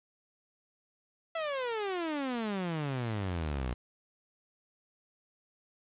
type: exponential sweep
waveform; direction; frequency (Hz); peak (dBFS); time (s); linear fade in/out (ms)
sawtooth; down; 671 to 58.27; -28; 1.35-3.74; 5
effects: resampled to 8000 Hz + 9-bit